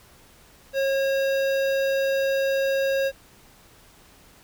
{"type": "tone with notch filter", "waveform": "square", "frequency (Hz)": 543, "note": "C#5", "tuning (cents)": -36, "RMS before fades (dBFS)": -23, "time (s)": [0.73, 3.12], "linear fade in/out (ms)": 50, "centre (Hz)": 8900, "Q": 0.66, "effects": ["pink hiss -53 dBFS RMS until 4.43 s"]}